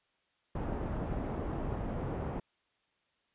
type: low-pass noise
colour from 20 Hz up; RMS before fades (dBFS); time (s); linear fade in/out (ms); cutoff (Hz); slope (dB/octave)
pink; -36; 0.55-2.4; 5; 810; 12
effects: white hiss -75 dBFS RMS until 3.34 s + resampled to 8000 Hz